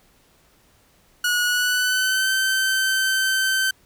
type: tone with pitch glide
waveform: sawtooth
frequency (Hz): 1457 to 1543.6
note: F#6 to G6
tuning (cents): -27 to -27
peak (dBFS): -15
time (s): 1.24-3.71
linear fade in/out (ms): 5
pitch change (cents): +100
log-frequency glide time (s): 1.44-2.3
effects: pink hiss -58 dBFS RMS until 3.85 s